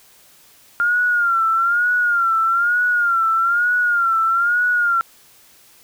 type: tone with vibrato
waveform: sine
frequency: 1396.9 Hz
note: F6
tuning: in tune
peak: -14 dBFS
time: 0.8-5.01 s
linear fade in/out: 0 ms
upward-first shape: sine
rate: 1.1 Hz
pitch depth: 85 cents each way
effects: white hiss -50 dBFS RMS until 5.83 s